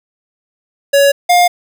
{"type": "tone pair in turn", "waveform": "square", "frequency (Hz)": [561, 708.2], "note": ["C#5", "F5"], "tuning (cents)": [21, 24], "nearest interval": "major third", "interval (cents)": 403, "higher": "second", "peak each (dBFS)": -7, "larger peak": "neither", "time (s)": [[0.93, 1.12], [1.29, 1.48]], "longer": "neither", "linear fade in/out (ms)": 10, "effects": []}